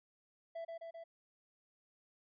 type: tone with echo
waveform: triangle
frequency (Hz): 664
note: E5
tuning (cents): +12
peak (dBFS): -39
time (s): 0.55-0.65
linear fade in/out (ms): 10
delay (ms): 130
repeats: 3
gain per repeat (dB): -2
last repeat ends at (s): 1.04
effects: resampled to 11025 Hz

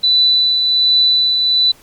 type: tone with tremolo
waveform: sine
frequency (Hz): 3982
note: B7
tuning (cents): +14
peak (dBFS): -8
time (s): 0.03-1.72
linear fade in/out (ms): 10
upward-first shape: triangle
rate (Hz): 1.3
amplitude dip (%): 40
effects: pink hiss -46 dBFS RMS until 1.82 s + Opus 48 kbps

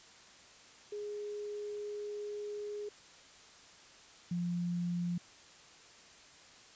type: tone pair in turn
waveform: sine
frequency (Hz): 415.3 / 174.61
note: G#4 / F3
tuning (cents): 0 / 0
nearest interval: octave + minor third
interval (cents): 1500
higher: first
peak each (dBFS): -38 / -32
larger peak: second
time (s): 0.92-2.89 / 4.31-5.18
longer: first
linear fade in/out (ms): 5
effects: white hiss -57 dBFS RMS until 6.75 s + resampled to 16000 Hz

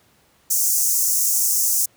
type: high-pass noise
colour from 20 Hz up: pink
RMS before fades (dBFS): -19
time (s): 0.5-1.86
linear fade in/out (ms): 10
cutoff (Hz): 5900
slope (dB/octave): 48
effects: pink hiss -58 dBFS RMS until 1.96 s + high-pass 80 Hz 12 dB/octave

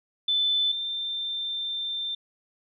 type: tone pair in turn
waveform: sine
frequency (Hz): 3520 / 3575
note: A7 / A7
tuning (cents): 0 / +27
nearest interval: unison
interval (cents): 27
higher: second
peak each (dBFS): -21 / -28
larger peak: first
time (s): 0.28-0.72 / 0.72-2.15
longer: second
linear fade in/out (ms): 5
effects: none

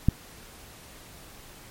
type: click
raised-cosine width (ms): 5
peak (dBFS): -6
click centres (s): 0.086
effects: pink hiss -48 dBFS RMS until 1.7 s + MP3 64 kbps

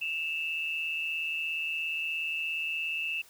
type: tone pair together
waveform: sine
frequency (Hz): 2637 / 2794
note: E7 / F7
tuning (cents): 0 / 0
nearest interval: minor second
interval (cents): 100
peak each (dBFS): -31 / -36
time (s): 0.01-3.22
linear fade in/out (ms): 10
effects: white hiss -57 dBFS RMS until 3.29 s

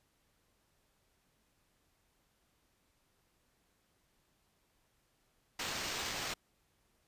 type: noise with sample-and-hold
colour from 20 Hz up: blue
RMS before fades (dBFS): -39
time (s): 5.59-6.34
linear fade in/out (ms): 5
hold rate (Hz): 11025
effects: pink hiss -75 dBFS RMS until 7.07 s + resampled to 32000 Hz

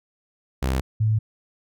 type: tone pair in turn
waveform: sawtooth / sine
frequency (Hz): 65.41 / 109.06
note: C2 / A2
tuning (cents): 0 / -15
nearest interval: major sixth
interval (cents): 885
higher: second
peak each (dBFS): -17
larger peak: neither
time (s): 0.62-0.81 / 1-1.19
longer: neither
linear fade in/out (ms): 10
effects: none

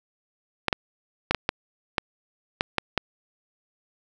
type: clicks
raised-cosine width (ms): 0.3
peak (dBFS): -5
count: 9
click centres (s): 0.683 / 0.728 / 1.31 / 1.347 / 1.491 / 1.982 / 2.609 / 2.783 / 2.977
effects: none

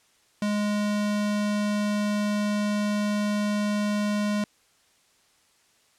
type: tone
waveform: square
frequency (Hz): 207.7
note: G#3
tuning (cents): 0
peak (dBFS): -24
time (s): 0.42-4.44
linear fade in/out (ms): 2
effects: white hiss -63 dBFS RMS until 5.98 s + low-pass 9000 Hz 12 dB/octave

